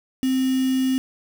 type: tone with quantisation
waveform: sine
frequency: 261.2 Hz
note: C4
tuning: 3 cents flat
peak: -18 dBFS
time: 0.23-0.98 s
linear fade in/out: 0 ms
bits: 5
effects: none